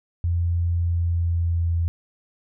sine tone with pitch glide, 85.8 to 84.37 Hz, F2 to E2, -30 to +41 cents, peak -19 dBFS, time 0.24-1.88 s, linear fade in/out 0 ms, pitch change -29 cents, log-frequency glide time 0.76-1.75 s, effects none

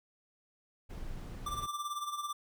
brown noise, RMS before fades -42 dBFS, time 0.89-1.67 s, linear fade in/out 20 ms
square tone with tremolo, 1179 Hz, D6, 6 cents sharp, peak -34 dBFS, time 1.46-2.33 s, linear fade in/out 5 ms, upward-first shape sine, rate 18 Hz, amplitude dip 65%
effects none

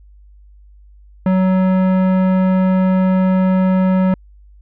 sine tone with tanh clipping, 186.9 Hz, F#3, 18 cents sharp, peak -13 dBFS, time 1.26-4.14 s, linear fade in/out 2 ms, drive 16 dB, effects added 50 Hz sine -41 dBFS peak until 4.61 s

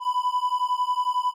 triangle beating tone pair, 990 / 1001 Hz, B5 / B5, +4 / +23 cents, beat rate 11 Hz, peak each -23 dBFS, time 0-1.34 s, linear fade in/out 50 ms, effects none

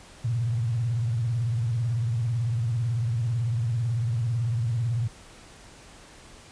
sine tone with vibrato, 116.54 Hz, A#2, in tune, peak -23 dBFS, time 0.24-5.08 s, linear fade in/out 10 ms, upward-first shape sine, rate 18 Hz, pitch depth 140 cents each way, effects pink hiss -49 dBFS RMS until 6.51 s + resampled to 22050 Hz

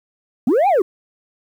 sine linear two-way sweep, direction up then down, 208.5 to 832 to 338.1 Hz, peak -9 dBFS, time 0.47-0.82 s, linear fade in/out 5 ms, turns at 0.68 s, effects tanh soft clip ceiling -11 dBFS + 8-bit

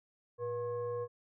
sine tone with frequency modulation, 483.3 Hz, B4, 38 cents flat, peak -34 dBFS, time 0.38-1.08 s, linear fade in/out 50 ms, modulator 594 Hz, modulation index 0.58, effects none

